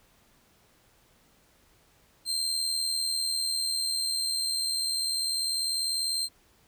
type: tone with amplitude modulation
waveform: 30% pulse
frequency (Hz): 4155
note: C8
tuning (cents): -13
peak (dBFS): -22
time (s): 2.25-6.29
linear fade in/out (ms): 50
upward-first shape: sine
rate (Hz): 80.2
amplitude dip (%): 45
effects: pink hiss -63 dBFS RMS until 6.67 s